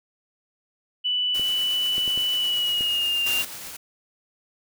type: tone with pitch glide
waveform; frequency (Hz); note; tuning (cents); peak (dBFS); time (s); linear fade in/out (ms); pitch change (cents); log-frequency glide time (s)
sine; 2974 to 2791; F#7 to F7; +8 to -2; -21; 1.04-3.43; 20; -110; 2.35-3.25
type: noise with tremolo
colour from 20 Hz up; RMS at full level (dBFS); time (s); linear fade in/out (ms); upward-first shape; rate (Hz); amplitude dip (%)
white; -36; 1.34-3.77; 10; triangle; 8.3; 30
type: clicks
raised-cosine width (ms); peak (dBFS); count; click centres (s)
2; -24; 5; 1.396 / 1.981 / 2.078 / 2.176 / 2.809
type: noise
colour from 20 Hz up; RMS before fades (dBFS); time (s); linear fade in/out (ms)
white; -30; 3.26-3.45; 5
effects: none